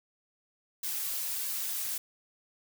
blue noise with flanger, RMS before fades -34 dBFS, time 0.83-1.98 s, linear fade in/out 5 ms, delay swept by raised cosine 1.8 to 5.6 ms, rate 1.6 Hz, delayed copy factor +0.65, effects none

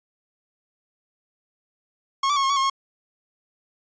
45% pulse tone with pitch steps, 1090 / 1160 / 1098 / 1078 / 1126 / 1075 / 1088 Hz, C#6 / D6 / C#6 / C#6 / C#6 / C6 / C#6, -29 / -22 / -17 / -49 / +27 / +47 / -33 cents, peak -19 dBFS, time 2.23-2.699 s, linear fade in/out 5 ms, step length 67 ms, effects resampled to 16000 Hz

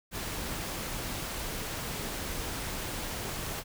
pink noise, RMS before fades -36 dBFS, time 0.11-3.64 s, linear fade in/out 50 ms, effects none

